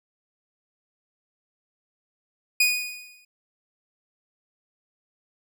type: tone with exponential decay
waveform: sawtooth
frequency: 2473 Hz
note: D#7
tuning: 11 cents flat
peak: -12 dBFS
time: 2.6-3.25 s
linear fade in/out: 5 ms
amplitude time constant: 140 ms
effects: none